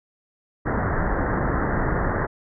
pink low-pass noise, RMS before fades -23 dBFS, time 0.65-2.27 s, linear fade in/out 20 ms, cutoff 1900 Hz, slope 96 dB/octave, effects none

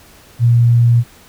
sine tone, 118.6 Hz, A#2, 30 cents sharp, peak -7 dBFS, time 0.39-1.04 s, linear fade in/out 50 ms, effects pink hiss -44 dBFS RMS until 1.28 s

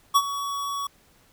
square tone with ADSR envelope, 1126 Hz, C#6, 27 cents sharp, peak -14 dBFS, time 0.14-0.87 s, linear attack 21 ms, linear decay 53 ms, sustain -14 dB, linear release 4 ms, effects pink hiss -59 dBFS RMS until 1.32 s

